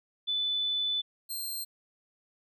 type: tone pair in turn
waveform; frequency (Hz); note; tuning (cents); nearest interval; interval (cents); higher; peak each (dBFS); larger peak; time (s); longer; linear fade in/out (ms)
sine / 10% pulse; 3496 / 4172; A7 / C8; -12 / -6; minor third; 306; second; -27; neither; 0.27-1.02 / 1.29-1.65; first; 20
effects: none